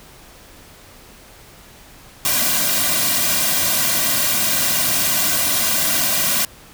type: noise with comb filter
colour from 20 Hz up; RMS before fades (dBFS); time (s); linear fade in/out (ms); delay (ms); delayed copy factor
white; -18; 2.25-6.45; 2; 2.3; -0.95
effects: pink hiss -44 dBFS RMS until 6.73 s